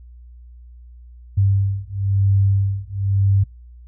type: beating tone pair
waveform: sine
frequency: 98 / 99 Hz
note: G2 / G2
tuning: 0 / +18 cents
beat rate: 1 Hz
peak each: -18 dBFS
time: 1.37-3.44 s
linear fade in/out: 10 ms
effects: noise-tail reverb RT60 0.2 s tail -24 dB re dry + added 60 Hz sine -39 dBFS peak until 3.87 s